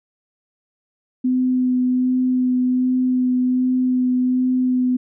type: tone with vibrato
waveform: sine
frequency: 253.2 Hz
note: B3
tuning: 43 cents sharp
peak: -15 dBFS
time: 1.24-4.97 s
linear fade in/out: 10 ms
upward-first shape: sine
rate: 1.3 Hz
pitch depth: 11 cents each way
effects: none